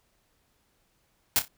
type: noise with echo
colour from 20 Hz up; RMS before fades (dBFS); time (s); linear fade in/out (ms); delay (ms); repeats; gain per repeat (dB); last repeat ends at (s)
white; -22; 1.36-1.39; 0; 30; 3; -11; 1.48
effects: pink hiss -70 dBFS RMS until 1.57 s